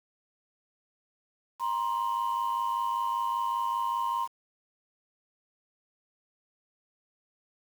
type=tone pair together; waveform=sine; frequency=944 / 1049.1 Hz; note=A#5 / C6; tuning=+22 / +4 cents; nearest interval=major second; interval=182 cents; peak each=-28 dBFS; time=1.59-4.28 s; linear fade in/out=50 ms; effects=tanh soft clip ceiling -23 dBFS + 8-bit